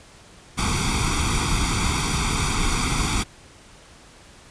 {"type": "noise with comb filter", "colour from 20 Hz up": "pink", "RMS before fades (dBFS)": -22, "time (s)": [0.57, 3.24], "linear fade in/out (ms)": 20, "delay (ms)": 0.86, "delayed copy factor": 0.95, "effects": ["pink hiss -48 dBFS RMS until 4.5 s", "resampled to 22050 Hz"]}